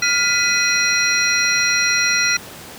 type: tone cluster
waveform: sine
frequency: 1410 / 1993 / 2502 / 4120 / 5710 Hz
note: F6 / B6 / D#7 / C8 / F8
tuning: +16 / +15 / +9 / -28 / +37 cents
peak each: -21 dBFS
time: 0.02-2.37 s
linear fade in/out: 5 ms
effects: pink hiss -36 dBFS RMS until 2.78 s + high-pass 100 Hz 12 dB/octave